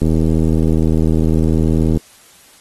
click train, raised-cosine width 3 ms, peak -3 dBFS, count 157, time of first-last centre 0.02-1.972 s, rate 79.9 Hz, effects white hiss -46 dBFS RMS until 2.6 s + AAC 32 kbps

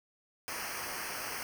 pink noise with comb filter, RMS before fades -39 dBFS, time 0.48-1.43 s, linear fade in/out 0 ms, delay 0.27 ms, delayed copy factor -0.9, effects none

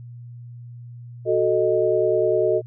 sine chord, D# diminished, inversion first, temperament equal, 370 / 440 / 622.3 Hz, F#4 / A4 / D#5, 0 / 0 / 0 cents, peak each -21 dBFS, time 1.25-2.62 s, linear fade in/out 50 ms, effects added 120 Hz sine -36 dBFS peak until 2.66 s

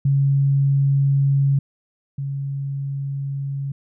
sine tone pair in turn, 138.59 / 138.59 Hz, C#3 / C#3, 0 / 0 cents, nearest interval unison, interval 0 cents, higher neither, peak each -14 / -23 dBFS, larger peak first, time 0.05-1.59 / 2.18-3.72 s, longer neither, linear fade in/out 5 ms, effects none

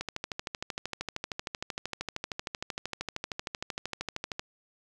click train, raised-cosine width 0.2 ms, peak -16 dBFS, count 58, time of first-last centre 0.01-4.395 s, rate 13 Hz, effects none

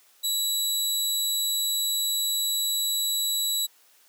20% pulse tone, 3920 Hz, B7, 14 cents flat, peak -18 dBFS, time 0.23-3.67 s, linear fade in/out 20 ms, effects white hiss -59 dBFS RMS until 4.08 s + high-pass 400 Hz 12 dB/octave

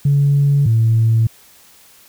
sine tone pair in turn, 141.8 / 112.87 Hz, C#3 / A2, +40 / +45 cents, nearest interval major third, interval 395 cents, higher first, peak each -9 dBFS, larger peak neither, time 0.05-0.66 / 0.66-1.27 s, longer neither, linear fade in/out 5 ms, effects tanh soft clip ceiling -6 dBFS + white hiss -47 dBFS RMS until 2.08 s

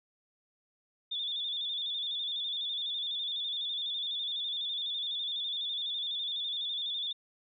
sine tone with vibrato, 3526 Hz, A7, 3 cents sharp, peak -32 dBFS, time 1.11-7.13 s, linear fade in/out 10 ms, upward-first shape square, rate 12 Hz, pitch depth 47 cents each way, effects none

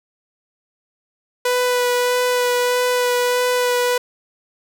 sawtooth tone with vibrato, 493.9 Hz, B4, in tune, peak -12 dBFS, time 1.45-3.98 s, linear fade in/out 5 ms, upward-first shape sine, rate 1.6 Hz, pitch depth 12 cents each way, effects none

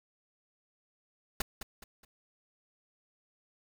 pink noise with echo, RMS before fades -30 dBFS, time 1.4-1.42 s, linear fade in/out 5 ms, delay 210 ms, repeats 3, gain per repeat -9 dB, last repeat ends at 2.05 s, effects none

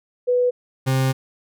sine / 40% pulse tone pair in turn, 493.9 / 132.18 Hz, B4 / C3, 0 / +18 cents, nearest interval octave + major seventh, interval 2282 cents, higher first, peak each -15 / -16 dBFS, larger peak first, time 0.27-0.51 / 0.86-1.13 s, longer second, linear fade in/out 20 ms, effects none

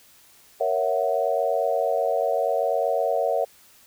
sine chord, F# dominant seventh, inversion first, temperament equal, 466.2 / 554.4 / 659.3 / 740 Hz, A#4 / C#5 / E5 / F#5, 0 / 0 / 0 / 0 cents, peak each -27 / -25 / -25 / -27 dBFS, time 0.6-3.45 s, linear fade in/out 10 ms, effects white hiss -54 dBFS RMS until 3.86 s

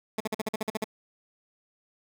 15% pulse tone bursts, 217.4 Hz, A3, 21 cents flat, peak -21 dBFS, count 10, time 0.18-0.843 s, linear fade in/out 5 ms, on 24 ms, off 47 ms, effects none

